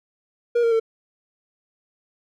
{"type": "tone with pitch steps", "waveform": "triangle", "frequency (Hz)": [475.2, 462.7, 450.6], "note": ["A#4", "A#4", "A4"], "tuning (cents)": [33, -13, 41], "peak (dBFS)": -14, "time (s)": [0.55, 0.799], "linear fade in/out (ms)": 10, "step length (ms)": 83, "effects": []}